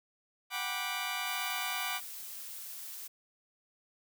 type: chord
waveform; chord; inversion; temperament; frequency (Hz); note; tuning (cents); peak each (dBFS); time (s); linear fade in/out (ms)
15% pulse; G major seventh; third; just; 735 / 784 / 980 / 1176; F#5 / G5 / B5 / D6; -12 / 0 / -14 / +2; -33 / -36 / -35 / -32; 0.5-2.01; 50
type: noise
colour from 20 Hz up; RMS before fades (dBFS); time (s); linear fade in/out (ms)
blue; -44; 1.26-3.08; 10
effects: none